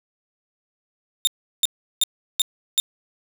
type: tone bursts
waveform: sawtooth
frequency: 3637 Hz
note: A#7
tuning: 43 cents flat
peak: -12 dBFS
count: 5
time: 1.25-2.8 s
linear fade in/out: 0 ms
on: 22 ms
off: 360 ms
effects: none